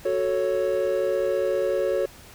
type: chord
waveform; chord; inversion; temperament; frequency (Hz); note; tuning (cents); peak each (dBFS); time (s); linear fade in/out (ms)
triangle; F# minor; none; equal; 370 / 440 / 554.4; F#4 / A4 / C#5; 0 / 0 / 0; -25 / -25 / -22; 0.05-2.06; 5
effects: pink hiss -47 dBFS RMS until 2.34 s